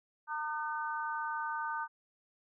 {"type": "harmonic tone", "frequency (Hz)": 303.6, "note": "D#4", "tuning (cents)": -42, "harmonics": [3, 4, 5], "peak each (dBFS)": [-37, -39, -39], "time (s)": [0.27, 1.88], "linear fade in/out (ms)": 50, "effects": []}